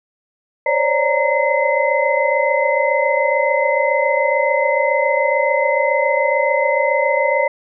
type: tone cluster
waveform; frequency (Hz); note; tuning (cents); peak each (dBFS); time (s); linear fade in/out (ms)
sine; 528 / 563 / 590 / 929 / 2046; C5 / C#5 / D5 / A#5 / C7; +16 / +27 / +8 / -6 / -39; -20; 0.66-7.48; 5
effects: none